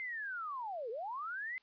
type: linear two-way sweep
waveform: sine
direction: down then up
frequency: 2113 to 423.8 to 2078 Hz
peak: -38 dBFS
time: 0-1.58 s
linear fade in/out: 0 ms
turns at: 0.9 s
effects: white hiss -72 dBFS RMS until 1.62 s + resampled to 11025 Hz